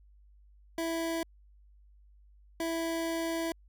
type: tone pair in turn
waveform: 25% pulse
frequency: 330 / 330 Hz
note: E4 / E4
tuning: +2 / +2 cents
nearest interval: unison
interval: 0 cents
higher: neither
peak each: -27 / -27 dBFS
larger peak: neither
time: 0.78-1.23 / 2.6-3.52 s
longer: second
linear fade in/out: 2 ms
effects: added 50 Hz sine -56 dBFS peak until 3.68 s